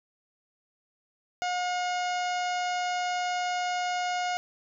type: harmonic tone with a mistuned harmonic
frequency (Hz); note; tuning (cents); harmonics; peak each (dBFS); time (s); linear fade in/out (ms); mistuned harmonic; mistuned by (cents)
719; F#5; -50; 1 / 2 / 3 / 4 / 5 / 6 / 7 / 8 / 9 / 10; -28 / -36 / -38 / -40 / -47 / -46 / -44 / -49 / -46 / -52; 1.42-4.37; 0; 10; -25
effects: none